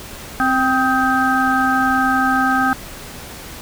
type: harmonic tone with a mistuned harmonic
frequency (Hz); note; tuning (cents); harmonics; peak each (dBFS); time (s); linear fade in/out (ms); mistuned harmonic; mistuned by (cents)
261.6; C4; 0; 1 / 3 / 5 / 6; -19 / -19 / -19 / -19; 0.4-2.73; 0; 5; -60
effects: pink hiss -34 dBFS RMS until 3.61 s